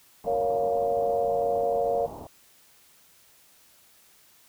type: low-pass noise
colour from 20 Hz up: white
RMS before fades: -41 dBFS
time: 0.24-2.27 s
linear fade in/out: 2 ms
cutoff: 940 Hz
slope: 48 dB/octave
type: chord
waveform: sine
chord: Bb minor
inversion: none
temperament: just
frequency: 466.2 / 559.4 / 699.2 Hz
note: Bb4 / Db5 / F5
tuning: 0 / +16 / +2 cents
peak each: -27 dBFS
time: 0.26-2.07 s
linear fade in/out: 20 ms
effects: white hiss -58 dBFS RMS until 4.48 s